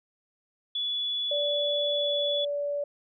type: tone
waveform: sine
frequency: 3422 Hz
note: A7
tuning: 49 cents flat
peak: -27 dBFS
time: 0.75-2.45 s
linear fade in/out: 5 ms
type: tone with pitch glide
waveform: sine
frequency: 580 to 576.7 Hz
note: D5 to D5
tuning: -22 to -32 cents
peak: -27 dBFS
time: 1.31-2.84 s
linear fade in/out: 5 ms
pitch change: -10 cents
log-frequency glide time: 1.93-2.12 s
effects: none